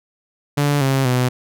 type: tone with pitch steps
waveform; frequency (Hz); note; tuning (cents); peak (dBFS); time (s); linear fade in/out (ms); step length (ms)
sawtooth; 144.5 / 134.82 / 125.79; D3 / C#3 / B2; -28 / -48 / +32; -11; 0.57-1.29; 10; 240
effects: none